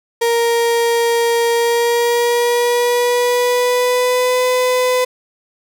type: tone with pitch glide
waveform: 35% pulse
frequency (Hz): 467.1 to 503.5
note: A#4 to B4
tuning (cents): +3 to +33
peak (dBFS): -11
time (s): 0.21-5.05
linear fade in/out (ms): 10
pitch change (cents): +130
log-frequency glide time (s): 1.51-4.44
effects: none